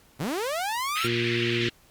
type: linear sweep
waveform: sawtooth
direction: up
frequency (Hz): 113.6 to 1408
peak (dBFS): -23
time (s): 0.19-1.08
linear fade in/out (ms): 20
type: band-pass noise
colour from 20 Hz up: white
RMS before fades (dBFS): -29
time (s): 0.95-1.7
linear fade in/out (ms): 20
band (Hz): 1900 to 3200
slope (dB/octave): 24
type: harmonic tone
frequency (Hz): 117.9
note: A#2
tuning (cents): +20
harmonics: 1 / 2 / 3 / 4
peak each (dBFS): -30 / -32 / -27 / -39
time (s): 1.04-1.69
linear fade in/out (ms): 5
effects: pink hiss -58 dBFS RMS until 1.9 s + Opus 48 kbps